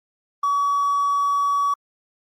triangle tone with hard clipping, 1135 Hz, C#6, 41 cents sharp, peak -18 dBFS, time 0.43-1.74 s, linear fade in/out 5 ms, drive 4 dB, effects Opus 32 kbps

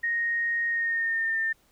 sine tone with pitch glide, 1864.7 to 1801.2 Hz, A#6 to A6, 0 to +40 cents, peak -24 dBFS, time 0.03-1.53 s, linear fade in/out 10 ms, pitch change -60 cents, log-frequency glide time 0.68-1.39 s, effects pink hiss -64 dBFS RMS until 1.71 s

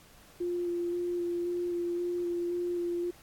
sine tone with vibrato, 349.2 Hz, F4, in tune, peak -29 dBFS, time 0.4-3.11 s, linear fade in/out 10 ms, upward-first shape square, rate 1.9 Hz, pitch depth 11 cents each way, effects pink hiss -57 dBFS RMS until 3.22 s + AAC 64 kbps

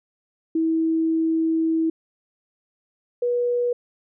sine tone pair in turn, 323.8 / 485.2 Hz, E4 / B4, -31 / -31 cents, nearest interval perfect fifth, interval 700 cents, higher second, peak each -18 / -19 dBFS, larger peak first, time 0.55-1.9 / 3.22-3.73 s, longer first, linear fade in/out 5 ms, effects none

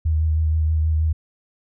sine tone with vibrato, 78.7 Hz, D#2, 20 cents sharp, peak -16 dBFS, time 0.05-1.13 s, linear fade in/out 10 ms, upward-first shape sine, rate 6.3 Hz, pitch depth 24 cents each way, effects none

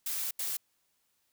blue noise bursts at uneven times, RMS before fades -34 dBFS, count 2, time 0.06-0.31 / 0.39-0.57 s, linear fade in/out 5 ms, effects white hiss -75 dBFS RMS until 1.32 s

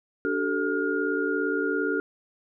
sine tone cluster, 292.1 / 383.3 / 440.7 / 1421 Hz, D4 / G4 / A4 / F6, -9 / -39 / +3 / +30 cents, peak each -29 dBFS, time 0.25-2 s, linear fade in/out 0 ms, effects none

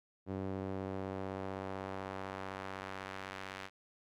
sawtooth tone with band-pass filter sweep, 95.9 Hz, G2, 37 cents flat, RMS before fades -42 dBFS, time 0.26-3.7 s, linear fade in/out 50 ms, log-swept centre 340 to 2100 Hz, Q 0.82, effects none

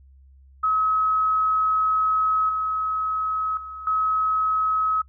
sine tone with level steps, 1280 Hz, D#6, 49 cents sharp, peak -18 / -22 / -33 / -19 dBFS, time 0.63-5.02 s, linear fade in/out 10 ms, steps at 2.49 / 3.57 / 3.87 s, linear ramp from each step 2 ms, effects noise-tail reverb RT60 0.1 s tail -23 dB re dry + added 67 Hz sine -48 dBFS peak until 5.08 s

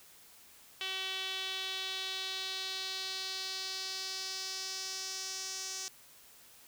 sawtooth tone with band-pass filter sweep, 380 Hz, F#4, 46 cents sharp, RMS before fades -39 dBFS, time 0.81-5.88 s, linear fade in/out 0 ms, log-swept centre 3200 to 6000 Hz, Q 3.3, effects white hiss -58 dBFS RMS until 6.67 s

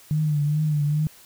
sine tone with vibrato, 150.1 Hz, D3, 38 cents sharp, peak -19 dBFS, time 0.11-1.07 s, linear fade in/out 0 ms, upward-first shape triangle, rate 2.4 Hz, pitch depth 63 cents each way, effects white hiss -50 dBFS RMS until 1.25 s

